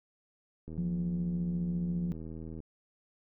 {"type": "click train", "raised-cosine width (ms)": 3, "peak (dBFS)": -31, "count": 155, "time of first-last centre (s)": [0.68, 2.603], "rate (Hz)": 80.1}
{"type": "tone", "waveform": "sine", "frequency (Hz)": 174.7, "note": "F3", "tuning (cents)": 1, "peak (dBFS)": -30, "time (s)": [0.78, 2.12], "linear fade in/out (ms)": 0}
{"effects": []}